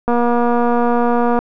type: click train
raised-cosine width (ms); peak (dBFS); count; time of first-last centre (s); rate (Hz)
1; -4; 314; 0.08-1.39; 239
effects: none